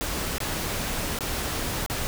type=noise with dropouts; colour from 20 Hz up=pink; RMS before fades=-29 dBFS; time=0.01-2.07 s; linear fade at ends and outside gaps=0 ms; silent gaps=0.382-0.403 / 1.188-1.207 / 1.862-1.899 s; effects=none